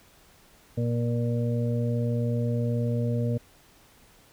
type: harmonic tone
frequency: 118.5 Hz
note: A#2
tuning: 29 cents sharp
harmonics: 1 / 2 / 4 / 5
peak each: -25 / -30 / -33 / -37 dBFS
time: 0.77-3.38 s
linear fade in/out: 10 ms
effects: pink hiss -57 dBFS RMS until 4.32 s